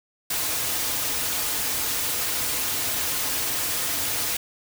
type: noise with comb filter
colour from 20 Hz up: white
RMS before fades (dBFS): -26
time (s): 0.3-4.37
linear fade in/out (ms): 5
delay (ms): 5.2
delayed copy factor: -0.5
effects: none